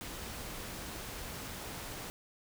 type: noise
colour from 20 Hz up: pink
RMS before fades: -43 dBFS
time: 0.01-2.1 s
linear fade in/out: 0 ms
effects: none